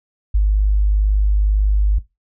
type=tone; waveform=sine; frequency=51 Hz; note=G#1; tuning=31 cents flat; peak=-11 dBFS; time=0.34-1.99 s; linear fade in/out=10 ms; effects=noise-tail reverb RT60 0.2 s tail -17 dB re dry